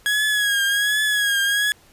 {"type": "tone with vibrato", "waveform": "30% pulse", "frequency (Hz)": 1661.2, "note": "G#6", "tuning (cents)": 0, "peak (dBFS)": -15, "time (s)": [0.06, 1.72], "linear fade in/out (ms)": 0, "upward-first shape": "triangle", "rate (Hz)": 1.3, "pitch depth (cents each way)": 66, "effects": ["pink hiss -53 dBFS RMS until 1.92 s", "resampled to 32000 Hz"]}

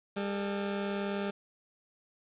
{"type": "tone pair together", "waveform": "20% pulse", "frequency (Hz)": [200.2, 440], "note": ["G3", "A4"], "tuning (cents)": [37, 0], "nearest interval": "octave + major second", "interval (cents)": 1363, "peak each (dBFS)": [-27, -37], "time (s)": [0.16, 1.31], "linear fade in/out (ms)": 10, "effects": ["resampled to 8000 Hz", "9-bit"]}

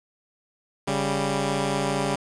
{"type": "tone pair together", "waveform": "10% pulse", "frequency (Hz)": [139.3, 196.59], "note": ["C#3", "G3"], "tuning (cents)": [9, 5], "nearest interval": "tritone", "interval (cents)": 596, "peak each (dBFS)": -18, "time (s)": [0.87, 2.16], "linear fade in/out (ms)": 10, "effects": ["resampled to 22050 Hz", "7-bit"]}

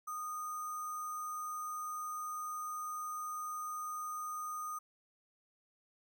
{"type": "tone with sample-and-hold", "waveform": "sine", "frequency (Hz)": 1232, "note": "D#6", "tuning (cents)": -17, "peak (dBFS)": -38, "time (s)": [0.07, 4.79], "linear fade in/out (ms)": 10, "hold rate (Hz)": 7350, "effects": []}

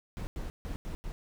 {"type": "noise bursts at uneven times", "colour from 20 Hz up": "brown", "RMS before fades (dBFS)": -37, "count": 5, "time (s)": [[0.17, 0.27], [0.36, 0.5], [0.65, 0.76], [0.85, 0.95], [1.04, 1.12]], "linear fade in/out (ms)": 0, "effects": []}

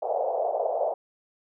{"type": "band-pass noise", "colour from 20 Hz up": "white", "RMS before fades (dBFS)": -27, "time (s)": [0.02, 0.94], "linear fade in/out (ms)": 5, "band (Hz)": [510, 720], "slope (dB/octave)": 48, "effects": []}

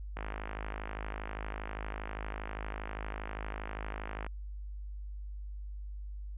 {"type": "click train", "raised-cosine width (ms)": 0.5, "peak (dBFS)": -24, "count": 216, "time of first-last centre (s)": [0.17, 4.265], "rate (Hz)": 52.5, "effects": ["added 50 Hz sine -39 dBFS peak until 6.37 s", "resampled to 8000 Hz"]}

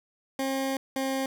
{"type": "tone pair in turn", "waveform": "20% pulse", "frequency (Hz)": [268.4, 267.1], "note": ["C4", "C4"], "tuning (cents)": [44, 36], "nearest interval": "unison", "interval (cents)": 8, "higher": "first", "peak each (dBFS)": -22, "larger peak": "neither", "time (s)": [[0.39, 0.77], [0.96, 1.26]], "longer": "first", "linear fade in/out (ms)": 2, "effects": []}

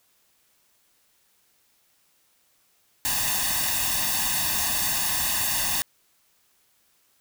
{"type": "noise with comb filter", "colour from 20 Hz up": "white", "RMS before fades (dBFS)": -25, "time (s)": [3.05, 5.82], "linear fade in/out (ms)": 0, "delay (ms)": 1.1, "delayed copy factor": 1, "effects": ["white hiss -65 dBFS RMS until 7.2 s"]}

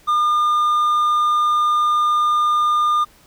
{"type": "tone with hard clipping", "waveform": "sine", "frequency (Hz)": 1209, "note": "D6", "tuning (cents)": 50, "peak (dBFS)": -15, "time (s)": [0.07, 3.05], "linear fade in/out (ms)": 20, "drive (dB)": 3, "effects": ["pink hiss -51 dBFS RMS until 3.26 s"]}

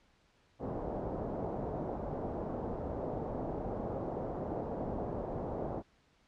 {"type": "low-pass noise", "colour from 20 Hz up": "white", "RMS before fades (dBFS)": -38, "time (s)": [0.59, 5.83], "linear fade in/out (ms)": 50, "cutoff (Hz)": 710, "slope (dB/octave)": 24, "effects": ["pink hiss -69 dBFS RMS until 6.27 s", "low-pass 5000 Hz 12 dB/octave"]}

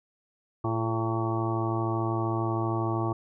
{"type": "harmonic tone with a mistuned harmonic", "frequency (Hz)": 112.9, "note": "A2", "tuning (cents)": 45, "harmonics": [1, 2, 3, 4, 5, 6, 7, 8, 9, 10], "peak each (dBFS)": [-29, -39, -30, -42, -44, -37, -38, -37, -47, -35], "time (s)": [0.64, 3.13], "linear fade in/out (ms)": 5, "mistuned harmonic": 4, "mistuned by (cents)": -69, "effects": []}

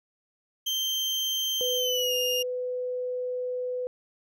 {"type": "tone with pitch glide", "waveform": "35% pulse", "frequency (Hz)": [3138, 2828], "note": ["G7", "F7"], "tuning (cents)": [1, 21], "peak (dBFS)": -24, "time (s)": [0.66, 2.43], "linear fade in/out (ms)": 10, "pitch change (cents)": -180, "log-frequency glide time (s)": [1.76, 2.14]}
{"type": "tone", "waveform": "sine", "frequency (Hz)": 500, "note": "B4", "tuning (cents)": 21, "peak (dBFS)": -28, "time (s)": [1.61, 3.87], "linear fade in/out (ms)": 0}
{"effects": []}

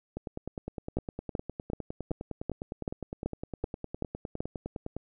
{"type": "two click trains", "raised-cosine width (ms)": 2, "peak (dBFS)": [-17, -22], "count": [10, 48], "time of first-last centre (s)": [[0.97, 4.405], [0.17, 4.966]], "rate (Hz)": [2.62, 9.8], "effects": []}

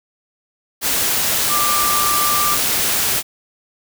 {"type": "tone in noise", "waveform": "sine", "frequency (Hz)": 1183, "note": "D6", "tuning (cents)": 12, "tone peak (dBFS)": -18, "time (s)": [1.48, 2.58], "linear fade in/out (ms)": 50, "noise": "white", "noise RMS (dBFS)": -18, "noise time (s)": [0.81, 3.23], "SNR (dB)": -3, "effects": []}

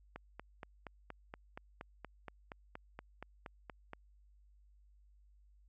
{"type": "click train", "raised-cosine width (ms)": 0.5, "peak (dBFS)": -30, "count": 17, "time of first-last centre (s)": [0.16, 3.934], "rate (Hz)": 4.24, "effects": ["added 50 Hz sine -62 dBFS peak until 5.68 s"]}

